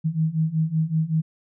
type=beating tone pair; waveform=sine; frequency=156.3 / 161.6 Hz; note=D#3 / E3; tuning=+8 / -34 cents; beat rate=5.3 Hz; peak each=-24 / -22 dBFS; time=0.04-1.22 s; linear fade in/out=20 ms; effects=none